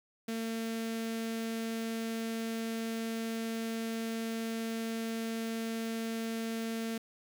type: tone with notch filter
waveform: sawtooth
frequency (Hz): 226.3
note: A3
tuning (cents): +49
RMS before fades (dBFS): -36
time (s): 0.28-6.98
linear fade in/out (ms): 5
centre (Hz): 990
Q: 1.5
effects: 11-bit